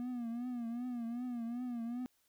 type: tone with vibrato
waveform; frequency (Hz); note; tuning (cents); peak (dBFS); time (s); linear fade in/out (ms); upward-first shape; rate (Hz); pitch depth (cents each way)
triangle; 240; B3; -49; -35; 0-2.06; 0; triangle; 2.6; 94
effects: white hiss -75 dBFS RMS until 2.28 s